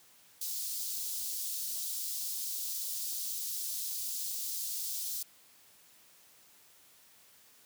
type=high-pass noise; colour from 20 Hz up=white; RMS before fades=-37 dBFS; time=0.41-5.23 s; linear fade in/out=5 ms; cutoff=4100 Hz; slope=24 dB/octave; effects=white hiss -61 dBFS RMS until 7.65 s + high-pass 80 Hz 12 dB/octave